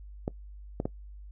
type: clicks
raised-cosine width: 2 ms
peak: -16 dBFS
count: 3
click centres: 0.279 / 0.801 / 0.855 s
effects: noise-tail reverb RT60 0.1 s tail -21 dB re dry + added 50 Hz sine -43 dBFS peak until 1.31 s